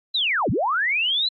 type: linear two-way sweep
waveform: sine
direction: down then up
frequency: 4090 to 81.4 to 4090 Hz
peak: -19 dBFS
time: 0.14-1.29 s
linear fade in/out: 10 ms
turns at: 0.5 s
effects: AAC 64 kbps